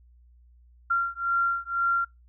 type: beating tone pair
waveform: sine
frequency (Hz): 1378 / 1380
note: F6 / F6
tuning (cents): -24 / -21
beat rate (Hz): 2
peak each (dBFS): -26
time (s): 0.9-2.05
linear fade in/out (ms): 10
effects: noise-tail reverb RT60 0.2 s tail -26 dB re dry + added 60 Hz sine -53 dBFS peak until 2.28 s